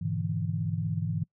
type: chord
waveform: sine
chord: E dominant seventh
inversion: first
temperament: just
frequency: 103.01 / 123.61 / 148.33 / 164.81 Hz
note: G#2 / B2 / D3 / E3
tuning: -14 / +2 / +18 / 0 cents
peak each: -32 / -37 / -34 / -31 dBFS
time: 0.01-1.24 s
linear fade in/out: 10 ms
effects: noise-tail reverb RT60 0.1 s tail -25 dB re dry